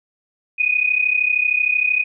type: tone pair together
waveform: sine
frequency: 2467 / 2500 Hz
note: D#7 / D#7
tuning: -15 / +8 cents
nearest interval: unison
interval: 23 cents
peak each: -18 dBFS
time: 0.58-2.04 s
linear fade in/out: 20 ms
effects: none